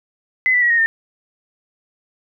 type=tone with pitch steps; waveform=sine; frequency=2030 / 1973.3 / 1918.3 / 1864.7 / 1812.7 Hz; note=B6 / B6 / A#6 / A#6 / A#6; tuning=+47 / -2 / +49 / 0 / -49 cents; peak=-12 dBFS; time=0.46-0.86 s; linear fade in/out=0 ms; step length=80 ms; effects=none